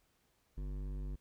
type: tone with hard clipping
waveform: triangle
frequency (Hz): 48.79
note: G1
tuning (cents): -7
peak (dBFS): -40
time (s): 0.57-1.16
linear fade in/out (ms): 10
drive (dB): 17
effects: pink hiss -75 dBFS RMS until 1.2 s